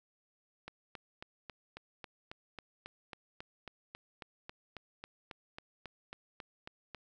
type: click train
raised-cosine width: 0.3 ms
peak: -28 dBFS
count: 24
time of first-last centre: 0.68-6.947 s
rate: 3.67 Hz
effects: none